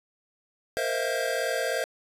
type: tone cluster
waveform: square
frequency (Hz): 464.1 / 521 / 642 / 685 / 1602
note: A#4 / C5 / E5 / F5 / G6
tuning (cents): -8 / -7 / -46 / -34 / +37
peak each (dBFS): -34 / -32 / -32 / -35 / -34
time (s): 0.77-1.84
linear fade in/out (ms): 0
effects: resampled to 32000 Hz + 10-bit